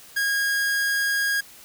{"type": "tone", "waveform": "45% pulse", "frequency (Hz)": 1635, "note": "G#6", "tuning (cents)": -28, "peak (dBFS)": -21, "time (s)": [0.16, 1.41], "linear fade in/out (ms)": 10, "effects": ["white hiss -47 dBFS RMS until 1.64 s"]}